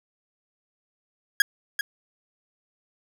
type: tone with echo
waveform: 40% pulse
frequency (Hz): 1649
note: G#6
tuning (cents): -13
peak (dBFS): -13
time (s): 1.4-1.42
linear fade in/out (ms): 2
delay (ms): 390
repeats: 1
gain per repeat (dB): -10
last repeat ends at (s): 1.81
effects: none